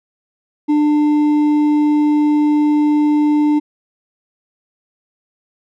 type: tone with hard clipping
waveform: triangle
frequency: 298.1 Hz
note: D4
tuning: 26 cents sharp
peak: -12 dBFS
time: 0.68-3.6 s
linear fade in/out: 20 ms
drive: 8 dB
effects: none